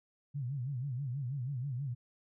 sine tone with vibrato, 131.8 Hz, C3, 13 cents sharp, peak -34 dBFS, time 0.34-1.95 s, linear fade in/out 20 ms, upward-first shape sine, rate 6.2 Hz, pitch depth 170 cents each way, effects none

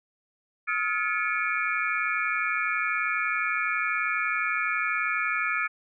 sine tone cluster, 1279 / 1411 / 1719 / 2216 / 2397 Hz, D#6 / F6 / A6 / C#7 / D7, +47 / +17 / -41 / -1 / +35 cents, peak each -31 dBFS, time 0.67-5.68 s, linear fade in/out 20 ms, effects none

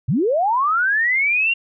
sine linear sweep, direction up, 98 to 2797 Hz, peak -15 dBFS, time 0.08-1.54 s, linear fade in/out 10 ms, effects none

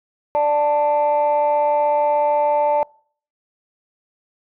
sine tone pair together, 589 / 883.2 Hz, D5 / A5, +5 / +6 cents, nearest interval perfect fifth, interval 701 cents, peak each -16 dBFS, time 0.35-2.83 s, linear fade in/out 0 ms, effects noise-tail reverb RT60 0.5 s tail -26 dB re dry + tanh soft clip ceiling -10 dBFS

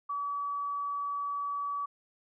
sine tone, 1143 Hz, D6, 47 cents flat, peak -31 dBFS, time 0.09-1.86 s, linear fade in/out 10 ms, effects none

